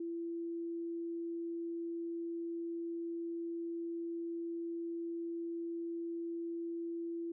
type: tone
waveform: sine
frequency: 336.8 Hz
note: E4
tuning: 37 cents sharp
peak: -37 dBFS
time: 0-7.32 s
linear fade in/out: 5 ms
effects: none